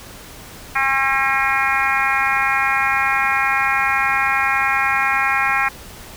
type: harmonic tone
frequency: 270 Hz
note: C#4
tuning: 45 cents flat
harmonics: 3 / 4 / 5 / 6 / 7 / 8 / 9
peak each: -23 / -23 / -23 / -23 / -23 / -23 / -23 dBFS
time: 0.75-5.69 s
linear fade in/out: 10 ms
effects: pink hiss -38 dBFS RMS until 6.16 s